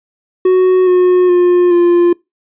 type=tone with pitch steps; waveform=triangle; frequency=370 / 362.6 / 355.3 / 348.2 Hz; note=F#4 / F#4 / F4 / F4; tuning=0 / -35 / +30 / -5 cents; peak=-4 dBFS; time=0.45-2.13 s; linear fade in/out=5 ms; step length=420 ms; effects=noise-tail reverb RT60 0.2 s tail -24 dB re dry + resampled to 8000 Hz